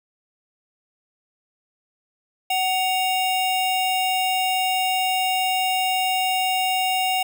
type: tone pair together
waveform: square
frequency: 745.9 / 2800 Hz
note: F#5 / F7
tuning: +14 / +4 cents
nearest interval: octave + major seventh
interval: 2290 cents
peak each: -22 / -25 dBFS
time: 2.5-7.23 s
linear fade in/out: 5 ms
effects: 9-bit